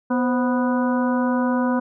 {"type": "harmonic tone with a mistuned harmonic", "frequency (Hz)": 246.9, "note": "B3", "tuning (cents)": 0, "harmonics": [1, 2, 3, 4, 5, 6], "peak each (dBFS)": [-19, -26, -32, -27, -34, -32], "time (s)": [0.1, 1.8], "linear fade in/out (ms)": 10, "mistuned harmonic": 2, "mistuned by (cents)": 90, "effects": []}